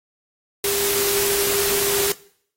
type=tone in noise; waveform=sine; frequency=401.5 Hz; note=G4; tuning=41 cents sharp; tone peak=-23 dBFS; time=0.64-2.12 s; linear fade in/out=2 ms; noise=white; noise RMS=-22 dBFS; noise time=0.64-2.12 s; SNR=-4 dB; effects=noise-tail reverb RT60 0.6 s tail -20 dB re dry + AAC 48 kbps